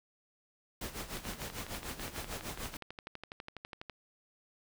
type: noise with tremolo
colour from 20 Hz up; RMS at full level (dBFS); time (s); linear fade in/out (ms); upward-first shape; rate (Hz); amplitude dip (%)
pink; -39; 0.81-2.77; 5; sine; 6.7; 75
type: click train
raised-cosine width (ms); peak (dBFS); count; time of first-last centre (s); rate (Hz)
0.3; -27; 34; 1.17-3.897; 12.1
effects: none